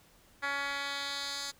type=tone with band-pass filter sweep; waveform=10% pulse; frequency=281 Hz; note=C#4; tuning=24 cents sharp; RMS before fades=-36 dBFS; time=0.42-1.52 s; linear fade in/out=20 ms; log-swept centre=1900 to 5600 Hz; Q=1.6; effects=pink hiss -62 dBFS RMS until 1.59 s